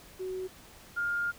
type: tone pair in turn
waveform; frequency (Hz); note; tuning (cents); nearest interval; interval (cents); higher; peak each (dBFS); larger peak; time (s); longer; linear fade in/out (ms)
sine; 372.7 / 1410; F#4 / F6; +13 / +16; octave + major seventh; 2303; second; -33 / -28; second; 0.19-0.48 / 0.96-1.32; second; 20
effects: pink hiss -53 dBFS RMS until 1.38 s